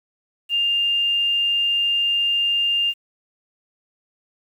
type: tone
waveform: sine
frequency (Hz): 2803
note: F7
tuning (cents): +6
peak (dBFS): -17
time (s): 0.49-2.94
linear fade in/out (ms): 50
effects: 8-bit